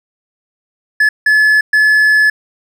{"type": "tone bursts at uneven times", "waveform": "triangle", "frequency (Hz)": 1718, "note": "A6", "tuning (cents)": -42, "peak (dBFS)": -5, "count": 3, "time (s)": [[1, 1.09], [1.26, 1.61], [1.73, 2.3]], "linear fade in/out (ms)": 5, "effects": []}